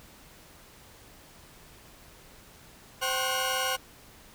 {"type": "tone cluster", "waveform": "sawtooth", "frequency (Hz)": [521, 772, 1075, 1461, 2862], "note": ["C5", "G5", "C6", "F#6", "F7"], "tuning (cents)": [-7, -27, 47, -22, 42], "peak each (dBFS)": -30, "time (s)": [3.01, 3.77], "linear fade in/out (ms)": 20, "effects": ["pink hiss -53 dBFS RMS until 4.34 s"]}